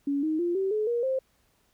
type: tone with pitch steps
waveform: sine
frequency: 282 / 312.9 / 347.2 / 385.2 / 427.4 / 474.3 / 526.2 Hz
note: C#4 / D#4 / F4 / G4 / G#4 / A#4 / C5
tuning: +30 / +10 / -10 / -30 / +50 / +30 / +10 cents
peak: -24 dBFS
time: 0.07-1.19 s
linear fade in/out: 5 ms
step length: 160 ms
effects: pink hiss -68 dBFS RMS until 1.73 s